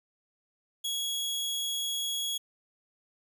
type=tone; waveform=sawtooth; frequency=3335 Hz; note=G#7; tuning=7 cents sharp; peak=-27 dBFS; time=0.84-2.38 s; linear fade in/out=10 ms; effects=none